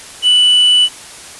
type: tone with quantisation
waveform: triangle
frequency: 2972 Hz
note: F#7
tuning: 7 cents sharp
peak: -5 dBFS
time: 0.22-0.89 s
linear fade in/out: 50 ms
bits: 5
effects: white hiss -33 dBFS RMS until 1.39 s + resampled to 24000 Hz